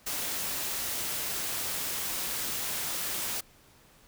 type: noise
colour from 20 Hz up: white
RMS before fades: -33 dBFS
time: 0.06-3.41 s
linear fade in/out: 10 ms
effects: pink hiss -59 dBFS RMS until 4.07 s